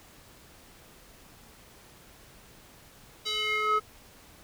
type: tone with band-pass filter sweep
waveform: square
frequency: 427.7 Hz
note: A4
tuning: 49 cents flat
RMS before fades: -28 dBFS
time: 3.25-3.8 s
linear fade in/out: 20 ms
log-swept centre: 4300 to 1100 Hz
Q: 3.3
effects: pink hiss -54 dBFS RMS until 4.43 s